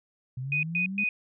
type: linear sweep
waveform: sine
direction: up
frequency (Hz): 123.47 to 207.7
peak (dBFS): -31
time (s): 0.37-1.04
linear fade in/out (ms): 5
type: tone bursts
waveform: sine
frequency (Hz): 2489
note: D#7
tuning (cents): 0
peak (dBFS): -24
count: 3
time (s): 0.52-1.09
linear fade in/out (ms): 2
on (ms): 110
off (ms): 120
effects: none